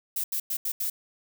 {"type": "noise bursts at uneven times", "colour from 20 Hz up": "violet", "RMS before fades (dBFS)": -29, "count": 5, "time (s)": [[0.16, 0.24], [0.32, 0.4], [0.5, 0.57], [0.65, 0.72], [0.8, 0.9]], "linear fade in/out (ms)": 5, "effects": []}